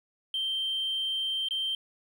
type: tone with dropouts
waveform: triangle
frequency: 3136 Hz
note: G7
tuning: in tune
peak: -25 dBFS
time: 0.34-1.75 s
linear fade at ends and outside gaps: 2 ms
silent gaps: 1.486-1.508 s
effects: tanh soft clip ceiling -24 dBFS